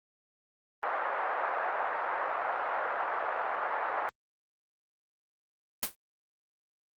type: band-pass noise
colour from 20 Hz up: pink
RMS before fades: -32 dBFS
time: 0.83-4.09 s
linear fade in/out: 0 ms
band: 630 to 1600 Hz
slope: 24 dB/octave
type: noise with exponential decay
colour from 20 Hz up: white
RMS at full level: -26 dBFS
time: 5.83-5.95 s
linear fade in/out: 0 ms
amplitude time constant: 25 ms
effects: Opus 24 kbps